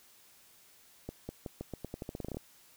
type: accelerating click train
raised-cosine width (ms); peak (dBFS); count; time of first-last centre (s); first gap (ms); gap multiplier
2; -25; 16; 1.09-2.37; 200; 0.86
effects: white hiss -61 dBFS RMS until 2.76 s